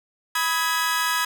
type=chord; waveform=sawtooth; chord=G# minor; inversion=first; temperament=equal with one note detuned; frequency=987.8 / 1268.5 / 1661.2 Hz; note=B5 / D#6 / G#6; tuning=0 / +33 / 0 cents; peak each=-22 / -23 / -21 dBFS; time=0.35-1.25 s; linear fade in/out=5 ms; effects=none